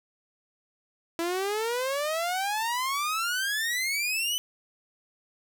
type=exponential sweep; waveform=sawtooth; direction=up; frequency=330 to 3038 Hz; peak=-23 dBFS; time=1.19-4.38 s; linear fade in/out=0 ms; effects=none